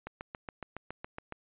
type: click train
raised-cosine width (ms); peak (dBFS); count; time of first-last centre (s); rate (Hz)
0.5; -24; 10; 0.07-1.323; 7.18
effects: resampled to 8000 Hz